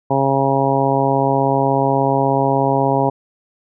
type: harmonic tone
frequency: 136.5 Hz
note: C#3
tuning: 26 cents flat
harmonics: 1 / 2 / 3 / 4 / 5 / 6 / 7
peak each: -21 / -21 / -21 / -21 / -21 / -21 / -21 dBFS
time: 0.1-3.1 s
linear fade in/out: 10 ms
effects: none